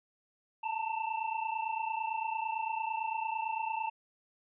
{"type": "tone pair together", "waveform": "square", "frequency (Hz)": [880, 908.9], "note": ["A5", "A#5"], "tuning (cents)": [0, -44], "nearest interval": "minor second", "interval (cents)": 56, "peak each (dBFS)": [-35, -37], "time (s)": [0.63, 3.9], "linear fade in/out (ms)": 10, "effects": ["resampled to 8000 Hz"]}